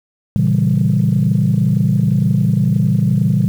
sine chord, A# diminished seventh, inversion none, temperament equal, 116.54 / 138.59 / 164.81 / 196 Hz, A#2 / C#3 / E3 / G3, 0 / 0 / 0 / 0 cents, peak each -16 dBFS, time 0.36-3.48 s, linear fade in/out 0 ms, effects tanh soft clip ceiling -4 dBFS + 7-bit

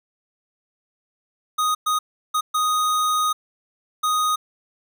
square tone bursts at uneven times, 1244.5 Hz, D#6, in tune, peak -19 dBFS, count 5, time 1.58-1.75 / 1.86-1.99 / 2.34-2.41 / 2.54-3.33 / 4.03-4.36 s, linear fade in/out 10 ms, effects none

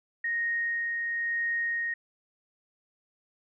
sine tone with tremolo, 1864.7 Hz, A#6, in tune, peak -26 dBFS, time 0.24-1.94 s, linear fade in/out 5 ms, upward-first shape sine, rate 0.99 Hz, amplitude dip 25%, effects none

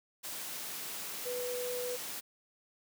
sine tone in noise, 493.9 Hz, B4, in tune, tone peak -35 dBFS, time 1.25-1.97 s, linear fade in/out 20 ms, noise white, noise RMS -41 dBFS, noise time 0.23-2.21 s, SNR +3 dB, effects high-pass 150 Hz 12 dB/octave

